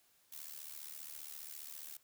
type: noise with amplitude modulation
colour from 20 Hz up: blue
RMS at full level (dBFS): -45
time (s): 0.32-1.97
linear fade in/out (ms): 5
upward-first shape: sine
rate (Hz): 74.9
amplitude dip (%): 85
effects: white hiss -71 dBFS RMS until 2.03 s